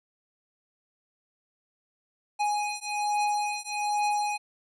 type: beating tone pair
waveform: square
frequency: 830.6 / 831.8 Hz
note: G#5 / G#5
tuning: 0 / +2 cents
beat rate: 1.2 Hz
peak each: -30 dBFS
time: 2.39-4.38 s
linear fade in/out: 20 ms
effects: resampled to 24000 Hz